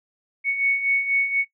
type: beating tone pair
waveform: sine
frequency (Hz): 2217 / 2221.1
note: C#7 / C#7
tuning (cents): 0 / +3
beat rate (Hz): 4.1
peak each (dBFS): -26 / -20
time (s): 0.44-1.45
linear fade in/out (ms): 50
effects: noise-tail reverb RT60 0.1 s tail -18 dB re dry